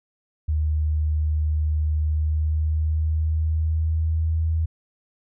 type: tone with pitch glide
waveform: sine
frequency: 76.7 to 80.56 Hz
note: D#2 to E2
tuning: -24 to -39 cents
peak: -19 dBFS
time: 0.48-4.66 s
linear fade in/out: 10 ms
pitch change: +85 cents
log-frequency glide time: 2-4.48 s
effects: none